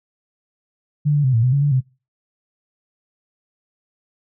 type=tone with pitch steps; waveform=sine; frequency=147.6 / 145.7 / 130.1 / 113.6 / 126.6 / 140.7 / 144.8 / 130 Hz; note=D3 / D3 / C3 / A#2 / B2 / C#3 / D3 / C3; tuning=+9 / -13 / -9 / -44 / +43 / +26 / -24 / -11 cents; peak=-13 dBFS; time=1.05-1.81 s; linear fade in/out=20 ms; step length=95 ms; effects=noise-tail reverb RT60 0.3 s tail -23 dB re dry